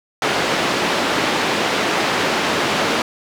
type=band-pass noise; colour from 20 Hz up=pink; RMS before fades=-19 dBFS; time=0.22-3.02 s; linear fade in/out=2 ms; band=270 to 4000 Hz; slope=12 dB/octave; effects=none